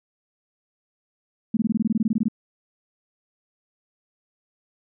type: tone bursts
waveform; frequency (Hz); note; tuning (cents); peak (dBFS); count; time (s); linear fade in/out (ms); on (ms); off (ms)
sine; 220; A3; 0; -17; 15; 1.54-2.284; 5; 30; 21
effects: none